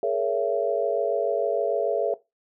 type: chord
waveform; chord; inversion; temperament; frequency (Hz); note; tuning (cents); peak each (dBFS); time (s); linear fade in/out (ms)
sine; A# half-diminished seventh; third; just; 419.5 / 466.2 / 559.4 / 671.3; G#4 / A#4 / C#5 / E5; +17 / 0 / +16 / +31; -27; 0.03-2.14; 2
effects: noise-tail reverb RT60 0.2 s tail -17 dB re dry